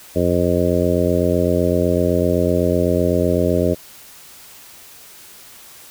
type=harmonic tone; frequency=87.9 Hz; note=F2; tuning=12 cents sharp; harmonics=1 / 2 / 3 / 4 / 5 / 6 / 7; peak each=-22 / -22 / -22 / -22 / -22 / -22 / -22 dBFS; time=0.15-3.75 s; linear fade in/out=20 ms; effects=white hiss -42 dBFS RMS until 5.9 s